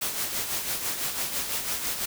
white noise with tremolo, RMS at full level -28 dBFS, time 0.01-2.06 s, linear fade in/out 10 ms, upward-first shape sine, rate 6 Hz, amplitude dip 50%, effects none

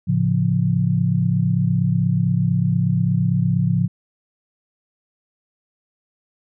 sine chord, A augmented, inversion none, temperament equal, 110 / 138.59 / 174.61 Hz, A2 / C#3 / E#3, 0 / 0 / 0 cents, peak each -21 / -20 / -19 dBFS, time 0.07-3.88 s, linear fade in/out 20 ms, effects none

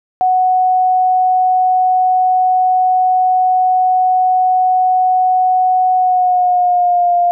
sine tone with pitch glide, 740 to 702.5 Hz, F#5 to F5, 0 to +10 cents, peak -9 dBFS, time 0.21-7.31 s, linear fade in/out 0 ms, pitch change -90 cents, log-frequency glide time 5.95-7.15 s, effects none

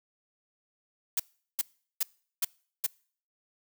blue noise bursts, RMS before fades -27 dBFS, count 5, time 1.17-2.865 s, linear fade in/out 5 ms, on 27 ms, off 390 ms, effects noise-tail reverb RT60 0.5 s tail -25 dB re dry

